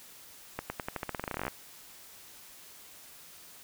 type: accelerating click train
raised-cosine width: 0.5 ms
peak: -18 dBFS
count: 20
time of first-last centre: 0.59-1.481 s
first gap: 110 ms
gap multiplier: 0.89
effects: white hiss -52 dBFS RMS until 3.63 s